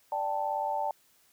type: chord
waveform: sine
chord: D suspended fourth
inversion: none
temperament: just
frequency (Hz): 587.3 / 783.1 / 881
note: D5 / G5 / A5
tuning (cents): 0 / -2 / +2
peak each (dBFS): -35 / -33 / -31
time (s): 0.12-0.91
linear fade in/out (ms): 2
effects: white hiss -65 dBFS RMS until 1.32 s